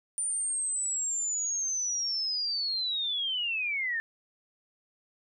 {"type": "linear sweep", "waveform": "sine", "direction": "down", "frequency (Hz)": [9200, 1760], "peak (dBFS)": -28, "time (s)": [0.18, 4], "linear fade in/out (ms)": 0, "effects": []}